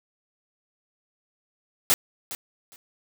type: noise with echo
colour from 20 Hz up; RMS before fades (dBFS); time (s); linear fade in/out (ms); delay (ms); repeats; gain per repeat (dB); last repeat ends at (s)
white; -19; 1.9-1.94; 0; 410; 2; -15; 2.76
effects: none